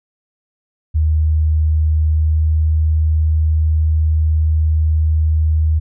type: tone with pitch glide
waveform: sine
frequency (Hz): 77.78 to 78.28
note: D#2 to D#2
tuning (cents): 0 to +11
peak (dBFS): -11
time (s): 0.94-5.8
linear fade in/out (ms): 20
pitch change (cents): +11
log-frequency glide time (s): 2.13-2.46
effects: none